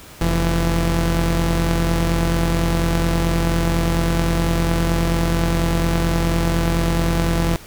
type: tone pair together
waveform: sawtooth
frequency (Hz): 44.29 / 167.5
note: F1 / E3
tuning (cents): +25 / +28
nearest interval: octave + major seventh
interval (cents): 2303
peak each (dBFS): -15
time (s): 0.21-7.56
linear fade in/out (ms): 0
effects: pink hiss -41 dBFS RMS until 7.66 s